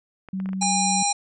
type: clicks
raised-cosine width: 0.5 ms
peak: -26 dBFS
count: 6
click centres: 0.287 / 0.401 / 0.459 / 0.49 / 0.532 / 0.626 s
type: tone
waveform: sine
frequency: 190 Hz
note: F#3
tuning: 46 cents sharp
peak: -25 dBFS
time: 0.33-1.03 s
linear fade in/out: 5 ms
type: harmonic tone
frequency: 811 Hz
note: G#5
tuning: 41 cents flat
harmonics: 1 / 3 / 5 / 7 / 9 / 10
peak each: -23 / -32 / -29 / -27 / -28 / -28 dBFS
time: 0.61-1.13 s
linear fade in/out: 10 ms
effects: none